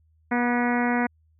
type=harmonic tone with a mistuned harmonic; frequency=241.9 Hz; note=B3; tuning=36 cents flat; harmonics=1 / 2 / 3 / 4 / 5 / 6 / 7 / 8 / 9 / 10; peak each=-23 / -31 / -29 / -31 / -37 / -32 / -35 / -32 / -35 / -44 dBFS; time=0.31-1.07 s; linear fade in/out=10 ms; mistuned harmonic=6; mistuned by=+32 cents; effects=added 79 Hz sine -59 dBFS peak until 1.39 s